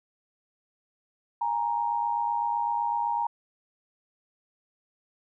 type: tone pair together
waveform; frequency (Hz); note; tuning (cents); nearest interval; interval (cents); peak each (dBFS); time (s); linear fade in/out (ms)
sine; 826 / 933.9; G#5 / A#5; -10 / +3; major second; 213; -30 / -26; 1.41-3.27; 5
effects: none